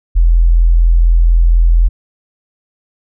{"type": "tone", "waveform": "sine", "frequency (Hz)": 42.08, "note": "E1", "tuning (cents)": 36, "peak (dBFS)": -5, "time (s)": [0.15, 1.89], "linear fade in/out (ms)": 20, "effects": []}